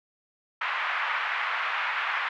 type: band-pass noise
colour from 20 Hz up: pink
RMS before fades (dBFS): -29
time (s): 0.61-2.29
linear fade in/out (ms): 5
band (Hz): 1000 to 2500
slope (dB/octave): 24
effects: none